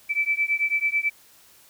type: beating tone pair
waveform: sine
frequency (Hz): 2313 / 2322.1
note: D7 / D7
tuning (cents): -27 / -20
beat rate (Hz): 9.1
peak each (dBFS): -24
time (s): 0.09-1.1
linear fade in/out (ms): 20
effects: white hiss -54 dBFS RMS until 1.69 s